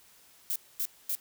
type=noise bursts; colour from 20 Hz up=violet; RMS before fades=-31 dBFS; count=3; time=0.5-1.151 s; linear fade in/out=0 ms; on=57 ms; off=240 ms; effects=white hiss -59 dBFS RMS until 1.2 s